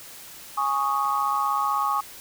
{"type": "chord", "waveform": "sine", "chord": "Ab suspended fourth", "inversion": "none", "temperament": "equal", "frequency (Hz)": [830.6, 1108.7, 1244.5], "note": ["Ab5", "Db6", "Eb6"], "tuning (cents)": [0, 0, 0], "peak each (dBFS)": [-27, -24, -27], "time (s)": [0.57, 2.01], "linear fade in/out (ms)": 10, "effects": ["white hiss -43 dBFS RMS until 2.2 s"]}